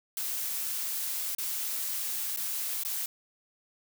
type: noise with dropouts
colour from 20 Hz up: blue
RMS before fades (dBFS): -33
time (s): 0.17-3.06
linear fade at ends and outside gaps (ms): 2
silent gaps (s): 1.35-1.383 / 2.363-2.371 / 2.835-2.849
effects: none